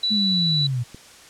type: tone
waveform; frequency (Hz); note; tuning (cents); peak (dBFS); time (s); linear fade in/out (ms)
sine; 3951; B7; 0; -19; 0.03-0.67; 5
type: linear sweep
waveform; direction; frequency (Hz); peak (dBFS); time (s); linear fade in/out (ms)
sine; down; 216 to 116.54; -21; 0.1-0.84; 20
type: clicks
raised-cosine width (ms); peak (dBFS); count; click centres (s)
3; -31 / -26; 2; 0.614 / 0.946
effects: white hiss -46 dBFS RMS until 1.29 s + low-pass 8000 Hz 12 dB/octave